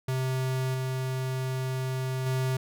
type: tone with level steps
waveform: square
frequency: 130.3 Hz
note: C3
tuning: 7 cents flat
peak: -27 / -29 / -26 dBFS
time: 0.08-2.57 s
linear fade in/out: 5 ms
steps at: 0.74 / 2.26 s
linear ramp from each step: 5 ms
effects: none